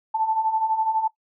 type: beating tone pair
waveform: sine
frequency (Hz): 872 / 884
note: A5 / A5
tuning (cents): -16 / +8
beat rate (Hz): 12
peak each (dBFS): -27 / -21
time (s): 0.14-1.08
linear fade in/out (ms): 10
effects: noise-tail reverb RT60 0.1 s tail -17 dB re dry